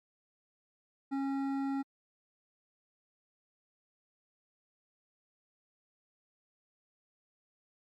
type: tone with hard clipping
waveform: sine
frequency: 273.6 Hz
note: C#4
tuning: 23 cents flat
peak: -33 dBFS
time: 1.11-1.83 s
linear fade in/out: 20 ms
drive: 11 dB
effects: MP3 64 kbps